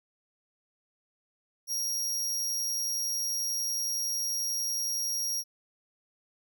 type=tone with amplitude modulation; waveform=sawtooth; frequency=5630 Hz; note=F8; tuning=13 cents sharp; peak=-25 dBFS; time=1.67-5.44 s; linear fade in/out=50 ms; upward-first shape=sine; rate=111 Hz; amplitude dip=30%; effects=none